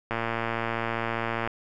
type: click train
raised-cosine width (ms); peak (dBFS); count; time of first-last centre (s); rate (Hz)
0.5; -13; 158; 0.11-1.475; 115
effects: none